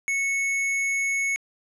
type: tone with hard clipping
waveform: sine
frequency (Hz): 2205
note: C#7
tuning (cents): -10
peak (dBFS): -24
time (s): 0.08-1.36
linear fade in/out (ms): 0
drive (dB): 14
effects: low-pass 10000 Hz 12 dB/octave